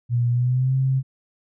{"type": "tone with pitch glide", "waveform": "sine", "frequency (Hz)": [120.2, 132.6], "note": ["B2", "C3"], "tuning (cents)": [-46, 23], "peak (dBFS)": -17, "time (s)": [0.09, 1.03], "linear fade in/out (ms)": 50, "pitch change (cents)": 169, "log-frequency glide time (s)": [0.3, 0.75], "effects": []}